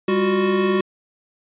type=tone cluster; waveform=square; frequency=199.2 / 351.4 / 370.7 Hz; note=G3 / F4 / F#4; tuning=+28 / +11 / +3 cents; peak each=-22 / -28 / -19 dBFS; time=0.08-0.81 s; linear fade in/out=5 ms; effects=resampled to 8000 Hz